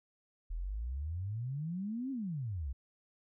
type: exponential two-way sweep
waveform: sine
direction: up then down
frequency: 38.77 to 276.6 to 60.6 Hz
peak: -35 dBFS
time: 0.5-2.73 s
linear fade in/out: 10 ms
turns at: 2.11 s
effects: none